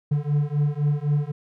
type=beating tone pair; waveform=triangle; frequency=144.7 / 148.6 Hz; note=D3 / D3; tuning=-25 / +21 cents; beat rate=3.9 Hz; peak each=-21 / -21 dBFS; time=0.11-1.32 s; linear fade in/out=10 ms; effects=none